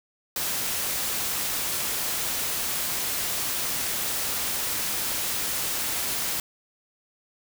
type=noise; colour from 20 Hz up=white; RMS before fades=-28 dBFS; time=0.36-6.4 s; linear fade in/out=2 ms; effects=none